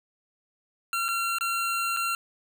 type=tone with dropouts; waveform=25% pulse; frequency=1369 Hz; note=F6; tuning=35 cents flat; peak=-22 dBFS; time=0.93-2.15 s; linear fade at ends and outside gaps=1 ms; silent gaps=1.083-1.087 / 1.385-1.409 / 1.965-1.97 s; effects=none

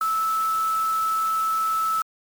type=tone in noise; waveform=sine; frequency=1310 Hz; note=E6; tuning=11 cents flat; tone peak=-20 dBFS; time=0.01-2.02 s; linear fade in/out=2 ms; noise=white; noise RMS=-38 dBFS; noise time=0.01-2.02 s; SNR=+15 dB; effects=MP3 96 kbps

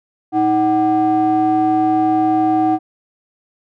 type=ring-modulated tone; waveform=triangle; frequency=217.1 Hz; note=A3; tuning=23 cents flat; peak=-7 dBFS; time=0.32-2.79 s; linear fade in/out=50 ms; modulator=533 Hz; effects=none

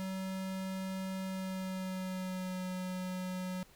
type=tone with pitch glide; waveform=square; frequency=189.6 to 184.1 Hz; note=F#3 to F#3; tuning=+43 to -8 cents; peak=-37 dBFS; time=0-3.63 s; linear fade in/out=0 ms; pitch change=-51 cents; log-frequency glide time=1.25-2.64 s; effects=pink hiss -62 dBFS RMS until 3.75 s

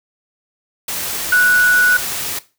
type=tone in noise; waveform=sine; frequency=1474 Hz; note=F#6; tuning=7 cents flat; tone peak=-9 dBFS; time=1.32-1.97 s; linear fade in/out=5 ms; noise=white; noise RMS=-23 dBFS; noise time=0.88-2.39 s; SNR=+11 dB; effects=noise-tail reverb RT60 0.3 s tail -17 dB re dry

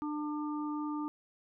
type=harmonic tone; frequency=299.2 Hz; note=D4; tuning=32 cents sharp; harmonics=1 / 3 / 4; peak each=-34 / -43 / -43 dBFS; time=0.02-1.08 s; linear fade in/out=0 ms; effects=none

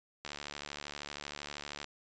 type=click train; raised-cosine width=0.2 ms; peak=-23 dBFS; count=117; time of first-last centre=0.25-1.843 s; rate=72.8 Hz; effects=resampled to 16000 Hz

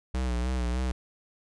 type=tone with vibrato; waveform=square; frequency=61.9 Hz; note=B1; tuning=5 cents sharp; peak=-27 dBFS; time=0.14-0.92 s; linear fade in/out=5 ms; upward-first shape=sine; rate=3.3 Hz; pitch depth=67 cents each way; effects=resampled to 22050 Hz

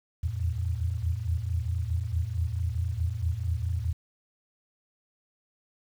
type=tone cluster; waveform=sine; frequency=77.4 / 81 / 85.6 / 112.9 Hz; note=D#2 / E2 / F2 / A2; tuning=-9 / -30 / -34 / +45 cents; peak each=-37 / -32 / -30 / -32 dBFS; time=0.23-3.93 s; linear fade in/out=10 ms; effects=9-bit

